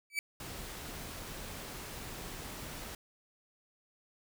40% pulse tone with exponential growth, 2300 Hz, D7, 37 cents flat, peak -26 dBFS, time 0.1-0.19 s, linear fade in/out 1 ms, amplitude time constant 19 ms
pink noise, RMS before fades -44 dBFS, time 0.4-2.95 s, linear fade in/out 2 ms
effects none

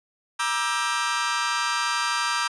sawtooth chord, E half-diminished seventh, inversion second, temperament just, 949.3 / 1186.7 / 1318.5 / 1582.2 Hz, Bb5 / D6 / E6 / G6, +31 / +18 / 0 / +16 cents, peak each -25 dBFS, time 0.39-2.48 s, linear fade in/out 10 ms, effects resampled to 22050 Hz

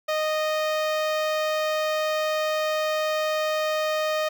sawtooth tone with notch filter, 619 Hz, D#5, 9 cents flat, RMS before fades -25 dBFS, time 0.08-4.29 s, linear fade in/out 10 ms, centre 9700 Hz, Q 0.66, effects none

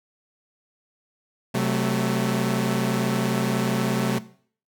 sawtooth chord, F# diminished, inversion second, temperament equal with one note detuned, 130.81 / 187.91 / 220 Hz, C3 / F#3 / A3, 0 / +27 / 0 cents, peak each -22 dBFS, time 1.54-4.19 s, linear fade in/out 10 ms, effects noise-tail reverb RT60 0.5 s tail -17 dB re dry

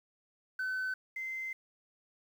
sine tone pair in turn, 1518 / 2073 Hz, F#6 / C7, +44 / -17 cents, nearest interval perfect fourth, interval 539 cents, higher second, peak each -30 / -35 dBFS, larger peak first, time 0.59-0.94 / 1.16-1.53 s, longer second, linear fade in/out 5 ms, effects tanh soft clip ceiling -31 dBFS + 10-bit

